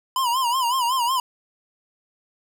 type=tone with vibrato; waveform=square; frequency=997 Hz; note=B5; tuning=16 cents sharp; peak=-20 dBFS; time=0.16-1.2 s; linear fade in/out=2 ms; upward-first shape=sine; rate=5.4 Hz; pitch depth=120 cents each way; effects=none